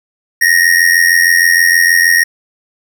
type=tone with amplitude modulation; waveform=square; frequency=1864.7 Hz; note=A#6; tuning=in tune; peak=-4 dBFS; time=0.41-2.24 s; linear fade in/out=10 ms; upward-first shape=sine; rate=86.4 Hz; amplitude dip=75%; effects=none